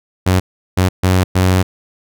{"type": "tone bursts at uneven times", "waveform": "sawtooth", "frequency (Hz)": 92.5, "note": "F#2", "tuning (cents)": 0, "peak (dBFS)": -6, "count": 4, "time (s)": [[0.26, 0.4], [0.77, 0.89], [1.03, 1.24], [1.35, 1.63]], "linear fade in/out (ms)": 10, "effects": []}